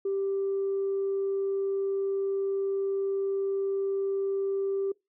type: tone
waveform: sine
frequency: 392 Hz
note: G4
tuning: in tune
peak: -25 dBFS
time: 0.05-4.92 s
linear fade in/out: 5 ms
effects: noise-tail reverb RT60 0.2 s tail -24 dB re dry + tanh soft clip ceiling -22 dBFS